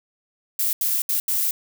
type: noise bursts at uneven times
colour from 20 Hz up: violet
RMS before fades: -22 dBFS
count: 4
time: 0.59-0.73 / 0.81-1.02 / 1.09-1.2 / 1.28-1.51 s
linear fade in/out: 2 ms
effects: none